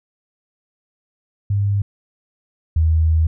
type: tone pair in turn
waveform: sine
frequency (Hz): 100.8 / 80.01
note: G2 / D#2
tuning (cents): +49 / +49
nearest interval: major third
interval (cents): 400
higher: first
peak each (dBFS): -15 / -12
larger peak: second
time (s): 1.5-1.82 / 2.76-3.27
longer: second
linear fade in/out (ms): 5
effects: none